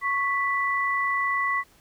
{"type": "tone pair together", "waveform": "sine", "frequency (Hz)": [1107, 1977], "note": ["C#6", "B6"], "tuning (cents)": [-3, 1], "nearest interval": "minor seventh", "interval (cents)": 1004, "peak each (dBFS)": -25, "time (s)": [0.01, 1.64], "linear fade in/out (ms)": 50, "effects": ["pink hiss -58 dBFS RMS until 1.8 s"]}